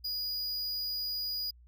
square tone, 4906 Hz, D#8, 25 cents flat, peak -33 dBFS, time 0.04-1.51 s, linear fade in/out 10 ms, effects added 60 Hz sine -54 dBFS peak until 1.67 s

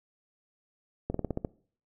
slowing click train, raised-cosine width 2 ms, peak -17 dBFS, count 7, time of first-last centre 1.1-1.448 s, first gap 44 ms, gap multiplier 1.11, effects noise-tail reverb RT60 0.5 s tail -22 dB re dry

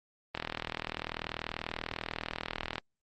click train, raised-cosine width 0.3 ms, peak -17 dBFS, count 99, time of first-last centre 0.35-2.782 s, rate 40.3 Hz, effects Opus 24 kbps

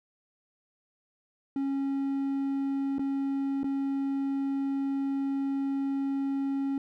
triangle tone with dropouts, 274.4 Hz, C#4, 17 cents flat, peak -25 dBFS, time 1.56-6.78 s, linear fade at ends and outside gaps 2 ms, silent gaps 2.984-2.993 / 3.633-3.642 s, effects none

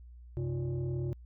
sine tone with frequency modulation, 130.81 Hz, C3, in tune, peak -30 dBFS, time 0.37-1.13 s, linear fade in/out 0 ms, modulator 223 Hz, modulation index 0.89, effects tanh soft clip ceiling -26 dBFS + added 60 Hz sine -48 dBFS peak until 1.25 s

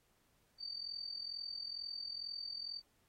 sine tone with amplitude modulation, 4600 Hz, D8, 37 cents flat, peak -38 dBFS, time 0.58-2.82 s, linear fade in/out 50 ms, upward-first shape sine, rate 42.2 Hz, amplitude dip 75%, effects pink hiss -75 dBFS RMS until 3.08 s + AAC 48 kbps

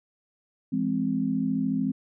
sine chord, E augmented, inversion none, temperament equal with one note detuned, 168.57 / 207.7 / 261.6 Hz, E3 / G#3 / B#3, +39 / 0 / 0 cents, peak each -31 / -28 / -26 dBFS, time 0.72-1.92 s, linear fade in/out 10 ms, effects none

